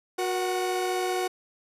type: tone cluster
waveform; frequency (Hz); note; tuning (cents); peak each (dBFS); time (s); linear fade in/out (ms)
45% pulse; 365.1 / 475.8 / 745; F#4 / A#4 / F#5; -23 / +35 / +12; -28 / -35 / -30; 0.18-1.28; 10
effects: resampled to 32000 Hz